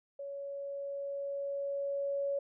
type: tone with level ramp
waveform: sine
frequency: 560 Hz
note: C#5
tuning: 18 cents sharp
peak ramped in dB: -39 to -30 dBFS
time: 0.19-2.39 s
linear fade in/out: 5 ms
effects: none